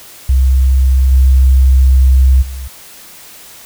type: tone with level steps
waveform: sine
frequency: 65.4 Hz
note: C2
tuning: in tune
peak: -6 / -4 / -21 dBFS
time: 0.29-2.68 s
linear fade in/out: 5 ms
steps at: 1.11 / 2.41 s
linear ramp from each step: 20 ms
effects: white hiss -36 dBFS RMS until 3.65 s